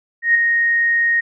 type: tone with ADSR envelope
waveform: sine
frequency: 1864.7 Hz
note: A#6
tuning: in tune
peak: -8 dBFS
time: 0.22-1.21 s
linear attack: 130 ms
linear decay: 4 ms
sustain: -5 dB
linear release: 15 ms
effects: none